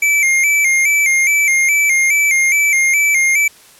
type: tone with vibrato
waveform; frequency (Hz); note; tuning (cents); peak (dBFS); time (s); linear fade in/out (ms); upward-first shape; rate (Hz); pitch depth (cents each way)
square; 2217; C#7; 0; -11; 0.02-3.48; 5; square; 2.4; 73
effects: white hiss -44 dBFS RMS until 3.79 s + low-pass 12000 Hz 12 dB/octave